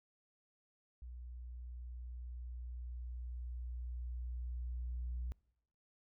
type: tone with level ramp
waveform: sine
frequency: 60.9 Hz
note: B1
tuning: 24 cents flat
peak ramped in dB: -46 to -36 dBFS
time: 1.02-5.32 s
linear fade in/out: 0 ms
effects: noise-tail reverb RT60 0.8 s tail -25 dB re dry + tanh soft clip ceiling -35 dBFS